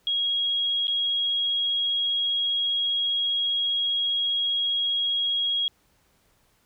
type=tone with dropouts; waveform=sine; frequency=3295 Hz; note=G#7; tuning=14 cents flat; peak=-22 dBFS; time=0.07-5.68 s; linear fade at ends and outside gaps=1 ms; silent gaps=0.871-0.88 s; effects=pink hiss -65 dBFS RMS until 6.65 s